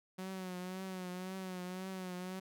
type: tone with vibrato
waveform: sawtooth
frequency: 185 Hz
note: F#3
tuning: in tune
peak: -37 dBFS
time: 0.18-2.4 s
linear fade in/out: 10 ms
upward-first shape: triangle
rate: 1.9 Hz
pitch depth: 56 cents each way
effects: none